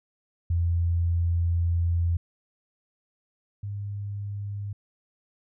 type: tone pair in turn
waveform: sine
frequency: 85.3 / 101.44 Hz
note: F2 / G#2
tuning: -40 / -40 cents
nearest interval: minor third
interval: 300 cents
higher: second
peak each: -21 / -30 dBFS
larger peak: first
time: 0.5-2.17 / 3.63-4.73 s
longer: first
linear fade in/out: 5 ms
effects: none